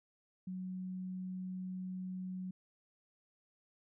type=tone; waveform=sine; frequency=185 Hz; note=F#3; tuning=in tune; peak=-39 dBFS; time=0.47-2.51 s; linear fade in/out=5 ms; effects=none